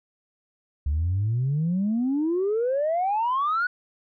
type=exponential sweep; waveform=sine; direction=up; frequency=69.3 to 1489 Hz; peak=-20 dBFS; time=0.86-3.67 s; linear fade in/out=5 ms; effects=tanh soft clip ceiling -18 dBFS